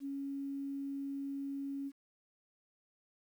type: tone with quantisation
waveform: sine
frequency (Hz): 277.2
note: C#4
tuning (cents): 0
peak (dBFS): -37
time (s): 0-1.92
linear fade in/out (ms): 50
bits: 11
effects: none